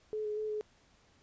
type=tone with pitch steps; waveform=sine; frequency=429.4 / 422 / 430.3 / 424.8 Hz; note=A4 / G#4 / A4 / G#4; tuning=-42 / +28 / -39 / +39 cents; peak=-33 dBFS; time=0.13-0.61 s; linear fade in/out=0 ms; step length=120 ms; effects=pink hiss -66 dBFS RMS until 1.22 s + resampled to 16000 Hz